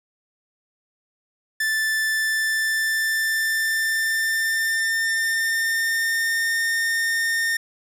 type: tone with pitch glide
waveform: 45% pulse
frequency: 1760 to 1823.1 Hz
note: A6 to A#6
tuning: 0 to -39 cents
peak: -20 dBFS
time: 1.6-7.57 s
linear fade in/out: 5 ms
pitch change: +61 cents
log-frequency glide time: 2.1-6.62 s
effects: none